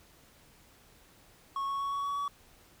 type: tone with pitch steps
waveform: triangle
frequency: 1100 / 1107 / 1114.1 / 1121.2 / 1128.3 / 1135.5 Hz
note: C#6 / C#6 / C#6 / C#6 / C#6 / C#6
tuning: -14 / -3 / +8 / +19 / +30 / +41 cents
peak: -29 dBFS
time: 1.56-2.28 s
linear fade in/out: 2 ms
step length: 120 ms
effects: pink hiss -60 dBFS RMS until 2.8 s